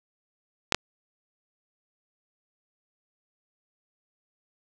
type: clicks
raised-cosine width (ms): 0.2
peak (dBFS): -3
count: 2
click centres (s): 0.723 / 0.746
effects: none